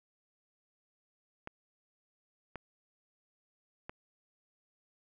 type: clicks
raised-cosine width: 0.5 ms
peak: -26 dBFS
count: 3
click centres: 1.474 / 2.557 / 3.895 s
effects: none